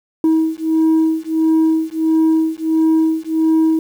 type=beating tone pair; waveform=sine; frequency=319.3 / 320.8 Hz; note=D#4 / E4; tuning=+45 / -47 cents; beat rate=1.5 Hz; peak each=-13 dBFS; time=0.24-3.79 s; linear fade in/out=2 ms; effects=tanh soft clip ceiling -9 dBFS + 7-bit